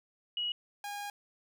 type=tone pair in turn; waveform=sine / sawtooth; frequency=2909 / 816.3 Hz; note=F#7 / G#5; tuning=-30 / -30 cents; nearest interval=octave + minor seventh; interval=2200 cents; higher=first; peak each=-31 / -34 dBFS; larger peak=first; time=0.37-0.52 / 0.84-1.1 s; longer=second; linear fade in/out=2 ms; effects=none